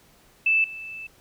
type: tone with level steps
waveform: sine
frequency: 2637 Hz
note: E7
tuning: in tune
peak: -17 / -34 dBFS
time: 0.46-1.07 s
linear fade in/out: 5 ms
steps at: 0.64 s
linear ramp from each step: 2 ms
effects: pink hiss -57 dBFS RMS until 1.2 s